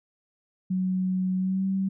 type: tone with pitch glide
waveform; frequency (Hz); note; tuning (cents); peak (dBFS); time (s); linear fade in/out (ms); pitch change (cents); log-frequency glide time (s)
sine; 185.7 to 192.25; F#3 to G3; +7 to -33; -23; 0.7-1.89; 10; +60; 1.37-1.66
effects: none